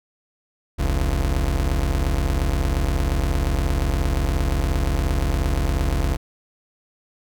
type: tone pair together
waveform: 35% pulse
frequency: 42.75 / 68.4 Hz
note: F1 / C#2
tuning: -36 / -23 cents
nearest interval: minor sixth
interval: 813 cents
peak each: -20 dBFS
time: 0.78-6.17 s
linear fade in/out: 20 ms
effects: none